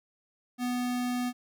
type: tone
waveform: square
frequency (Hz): 246.9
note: B3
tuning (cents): 0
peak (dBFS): -29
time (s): 0.58-1.33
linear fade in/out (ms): 50
effects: none